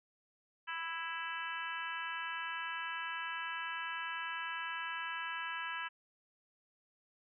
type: harmonic tone with a mistuned harmonic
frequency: 330 Hz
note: E4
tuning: 2 cents sharp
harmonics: 3 / 4 / 5 / 6 / 7 / 8 / 9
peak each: -44 / -45 / -42 / -50 / -51 / -46 / -48 dBFS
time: 0.67-5.89 s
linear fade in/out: 20 ms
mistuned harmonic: 9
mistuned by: +23 cents
effects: none